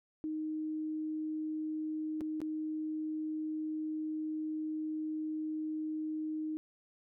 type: tone with dropouts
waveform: sine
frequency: 310.8 Hz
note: D#4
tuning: 2 cents flat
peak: -34 dBFS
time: 0.24-6.57 s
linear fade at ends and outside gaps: 0 ms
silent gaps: 2.208-2.214 / 2.404-2.416 s
effects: none